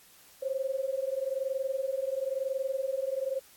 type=tone pair together; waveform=sine; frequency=523 / 544 Hz; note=C5 / C#5; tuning=-1 / -33 cents; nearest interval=minor second; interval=68 cents; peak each=-32 / -32 dBFS; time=0.42-3.4 s; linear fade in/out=10 ms; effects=white hiss -57 dBFS RMS until 3.56 s + AAC 64 kbps